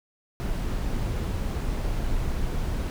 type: noise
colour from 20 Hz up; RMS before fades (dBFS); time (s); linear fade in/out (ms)
brown; -27; 0.4-2.9; 0
effects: none